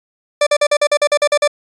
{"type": "tone bursts", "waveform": "40% pulse", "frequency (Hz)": 587.3, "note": "D5", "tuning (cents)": 0, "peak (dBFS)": -9, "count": 11, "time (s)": [0.41, 1.477], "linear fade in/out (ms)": 5, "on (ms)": 57, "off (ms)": 44, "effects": ["resampled to 22050 Hz"]}